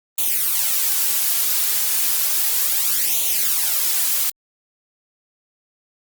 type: noise with flanger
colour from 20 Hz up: blue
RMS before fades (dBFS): -19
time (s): 0.18-4.3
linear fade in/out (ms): 5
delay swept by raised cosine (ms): 0.29 to 4.89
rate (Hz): 0.33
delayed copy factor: +0.7
effects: Opus 32 kbps